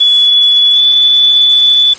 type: tone with pitch glide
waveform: sine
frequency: 3415 to 3469 Hz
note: G#7 to A7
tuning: +48 to -25 cents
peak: -4 dBFS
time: 0-1.94 s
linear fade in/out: 10 ms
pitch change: +27 cents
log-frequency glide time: 0.72-0.8 s
effects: white hiss -31 dBFS RMS until 1.98 s + MP3 32 kbps